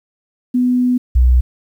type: tone pair in turn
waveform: sine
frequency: 248.8 / 62.2 Hz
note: B3 / B1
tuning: +13 / +13 cents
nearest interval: 2 octaves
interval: 2400 cents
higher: first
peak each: -11 / -7 dBFS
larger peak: second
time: 0.54-0.98 / 1.15-1.41 s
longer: first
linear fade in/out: 10 ms
effects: 8-bit